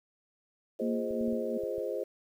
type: chord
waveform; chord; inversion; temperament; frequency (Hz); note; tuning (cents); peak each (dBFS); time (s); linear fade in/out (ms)
sine; F minor seventh; none; equal; 349.2 / 415.3 / 523.3 / 622.3; F4 / Ab4 / C5 / Eb5; 0 / 0 / 0 / 0; -39 / -36 / -35 / -39; 0.79-2.04; 10
type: tone with tremolo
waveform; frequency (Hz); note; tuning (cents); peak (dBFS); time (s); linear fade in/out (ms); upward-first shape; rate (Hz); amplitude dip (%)
sine; 232.3; A#3; -6; -29; 0.81-1.58; 10; sine; 2.7; 70
type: clicks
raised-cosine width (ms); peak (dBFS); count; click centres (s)
5; -38; 6; 1.109 / 1.211 / 1.28 / 1.329 / 1.636 / 1.782
effects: 10-bit